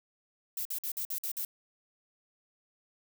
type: noise bursts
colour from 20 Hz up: violet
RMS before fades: -35 dBFS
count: 7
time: 0.57-1.45 s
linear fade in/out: 2 ms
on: 82 ms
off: 51 ms
effects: none